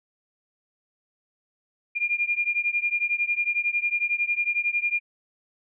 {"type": "beating tone pair", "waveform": "sine", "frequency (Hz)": [2406, 2417], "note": ["D7", "D7"], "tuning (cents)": [41, 49], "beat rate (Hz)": 11, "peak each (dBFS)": [-25, -26], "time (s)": [1.95, 5], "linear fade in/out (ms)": 20, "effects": []}